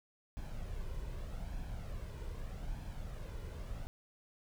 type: noise with flanger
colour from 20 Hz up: brown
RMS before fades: -42 dBFS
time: 0.37-3.87 s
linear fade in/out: 0 ms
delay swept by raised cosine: 1.2 to 2.05 ms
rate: 0.82 Hz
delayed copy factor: +0.5
effects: none